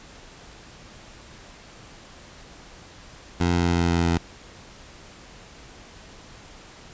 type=tone with pitch steps; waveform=15% pulse; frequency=87.3 / 86.75 / 86.2 / 85.65 / 85.11 / 84.57 Hz; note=F2 / F2 / F2 / F2 / F2 / E2; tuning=0 / -11 / -22 / -33 / -44 / +45 cents; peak=-13 dBFS; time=3.4-4.18 s; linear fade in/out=5 ms; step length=130 ms; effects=pink hiss -46 dBFS RMS until 6.93 s + resampled to 16000 Hz